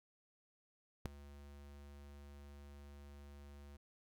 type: tone with ADSR envelope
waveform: square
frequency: 71.4 Hz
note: D2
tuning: 48 cents flat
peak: -33 dBFS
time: 1.05-3.77 s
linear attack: 7 ms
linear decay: 4 ms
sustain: -21 dB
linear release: 8 ms
effects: none